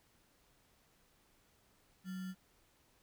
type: tone with sample-and-hold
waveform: sine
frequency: 186.4 Hz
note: F#3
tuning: 13 cents sharp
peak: -40 dBFS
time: 2.04-2.35 s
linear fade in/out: 50 ms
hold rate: 1575 Hz
effects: pink hiss -71 dBFS RMS until 3.02 s